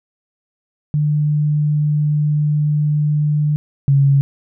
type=tone pair in turn; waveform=sine; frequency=149.4 / 139.08 Hz; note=D3 / C#3; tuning=+30 / +6 cents; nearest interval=minor second; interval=124 cents; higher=first; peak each=-13 / -9 dBFS; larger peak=second; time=0.94-3.56 / 3.88-4.21 s; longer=first; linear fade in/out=0 ms; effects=none